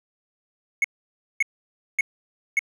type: tone bursts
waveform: triangle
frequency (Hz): 2189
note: C#7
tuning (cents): -22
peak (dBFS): -15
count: 4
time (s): 0.82-2.592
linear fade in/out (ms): 2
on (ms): 23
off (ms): 560
effects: none